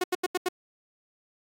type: tone bursts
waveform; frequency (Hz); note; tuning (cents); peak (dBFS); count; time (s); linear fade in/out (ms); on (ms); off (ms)
sawtooth; 363.7; F#4; -30; -20; 5; 0.01-0.487; 5; 29; 83
effects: AAC 48 kbps